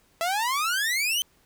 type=exponential sweep; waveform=sawtooth; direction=up; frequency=654 to 3136 Hz; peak=-20 dBFS; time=0.21-1.22 s; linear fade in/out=0 ms; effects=pink hiss -63 dBFS RMS until 1.45 s